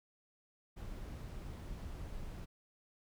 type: noise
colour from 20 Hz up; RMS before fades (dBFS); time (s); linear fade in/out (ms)
brown; -45; 0.76-2.46; 20
effects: none